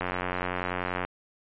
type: click train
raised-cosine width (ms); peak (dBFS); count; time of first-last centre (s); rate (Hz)
0.5; -14; 95; 0.01-1.05; 90.4
effects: resampled to 8000 Hz